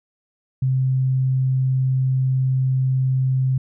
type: tone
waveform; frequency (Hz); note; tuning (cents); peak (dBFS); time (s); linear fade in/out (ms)
sine; 130.8; C3; 0; -16; 0.62-3.58; 5
effects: none